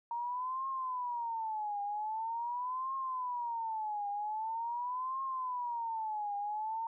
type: tone with vibrato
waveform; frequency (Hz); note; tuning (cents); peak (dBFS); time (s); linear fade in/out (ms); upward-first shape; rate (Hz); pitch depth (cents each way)
sine; 932.3; A#5; 0; -34; 0.11-6.87; 2; triangle; 0.44; 250
effects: none